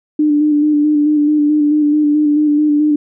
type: tone with vibrato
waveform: sine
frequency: 298.3 Hz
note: D4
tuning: 27 cents sharp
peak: -9 dBFS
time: 0.19-2.96 s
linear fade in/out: 5 ms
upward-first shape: square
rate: 4.6 Hz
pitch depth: 23 cents each way
effects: none